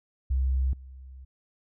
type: tone with level steps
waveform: sine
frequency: 65.41 Hz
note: C2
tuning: in tune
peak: -22 / -42 dBFS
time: 0.3-1.25 s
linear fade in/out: 10 ms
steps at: 0.73 s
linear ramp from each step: 2 ms
effects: none